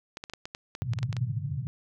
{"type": "clicks", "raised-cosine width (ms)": 0.2, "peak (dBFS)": -20, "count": 12, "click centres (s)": [0.171, 0.239, 0.298, 0.336, 0.455, 0.549, 0.751, 0.935, 0.988, 1.03, 1.128, 1.167]}
{"type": "band-pass noise", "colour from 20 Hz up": "white", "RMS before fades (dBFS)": -31, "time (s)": [0.82, 1.67], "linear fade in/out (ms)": 0, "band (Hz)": [100, 140], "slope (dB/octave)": 48}
{"effects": []}